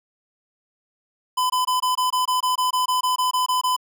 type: tone bursts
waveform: square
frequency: 1009 Hz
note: B5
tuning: 37 cents sharp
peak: -19 dBFS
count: 16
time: 1.37-3.765 s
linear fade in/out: 10 ms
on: 130 ms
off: 21 ms
effects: none